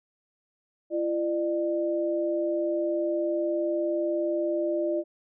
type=tone pair together; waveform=sine; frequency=339.6 / 600 Hz; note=F4 / D5; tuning=-48 / +37 cents; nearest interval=minor seventh; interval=985 cents; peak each=-27 dBFS; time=0.9-5.04 s; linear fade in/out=50 ms; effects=none